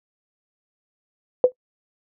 sine tone with exponential decay, 502 Hz, B4, 28 cents sharp, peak -5 dBFS, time 1.44-1.52 s, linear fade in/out 1 ms, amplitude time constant 16 ms, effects noise-tail reverb RT60 0.1 s tail -18 dB re dry

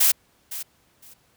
blue noise with echo, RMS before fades -17 dBFS, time 0-0.12 s, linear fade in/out 10 ms, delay 510 ms, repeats 2, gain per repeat -15 dB, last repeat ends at 1.14 s, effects pink hiss -62 dBFS RMS until 1.36 s + high-pass 60 Hz 12 dB/octave

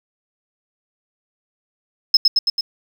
sine tone with echo, 5170 Hz, E8, 34 cents flat, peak -5 dBFS, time 2.14-2.17 s, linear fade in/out 5 ms, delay 110 ms, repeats 4, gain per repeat -3 dB, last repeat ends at 2.61 s, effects tanh soft clip ceiling -4 dBFS + 7-bit

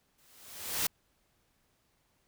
white noise with exponential growth, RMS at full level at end -28 dBFS, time 0.18-0.87 s, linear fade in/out 5 ms, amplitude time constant 150 ms, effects pink hiss -73 dBFS RMS until 2.27 s

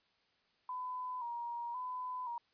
sine tone with vibrato, 975 Hz, B5, 23 cents flat, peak -38 dBFS, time 0.69-2.38 s, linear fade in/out 2 ms, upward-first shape square, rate 0.95 Hz, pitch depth 53 cents each way, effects white hiss -74 dBFS RMS until 2.53 s + resampled to 11025 Hz

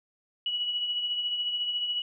sine tone with tremolo, 2931 Hz, F#7, 17 cents flat, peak -25 dBFS, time 0.46-2.02 s, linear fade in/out 2 ms, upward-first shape triangle, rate 14 Hz, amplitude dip 50%, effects none

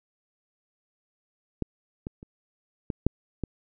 clicks, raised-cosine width 3 ms, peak -14 / -20 / -30 / -16 / -7 / -16 dBFS, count 6, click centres 1.623 / 2.069 / 2.229 / 2.902 / 3.066 / 3.437 s, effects none

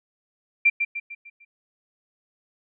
sine tone with echo, 2364 Hz, D7, 11 cents sharp, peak -13 dBFS, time 0.65-0.7 s, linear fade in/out 10 ms, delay 150 ms, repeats 5, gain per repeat -7 dB, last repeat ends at 1.45 s, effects none

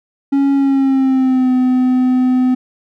triangle tone with pitch glide, 277.2 to 254.2 Hz, C#4 to C4, 0 to -50 cents, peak -8 dBFS, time 0.32-2.55 s, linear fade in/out 10 ms, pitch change -150 cents, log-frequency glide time 0.54-1.52 s, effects none

